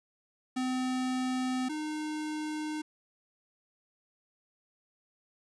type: tone pair in turn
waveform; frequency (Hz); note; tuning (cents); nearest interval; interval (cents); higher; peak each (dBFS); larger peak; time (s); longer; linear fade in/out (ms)
square; 255.9 / 306.3; C4 / D#4; -38 / -27; minor third; 311; second; -30 / -34; first; 0.56-1.69 / 1.69-2.82; neither; 10
effects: resampled to 22050 Hz + 10-bit